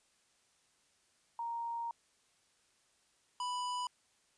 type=tone pair in turn; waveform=sine / square; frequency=932.3 / 989.6 Hz; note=A#5 / B5; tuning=0 / +3 cents; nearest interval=minor second; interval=103 cents; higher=second; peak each=-36 / -36 dBFS; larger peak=neither; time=1.39-1.91 / 3.4-3.87 s; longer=first; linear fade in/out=2 ms; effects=white hiss -72 dBFS RMS until 4.37 s + resampled to 22050 Hz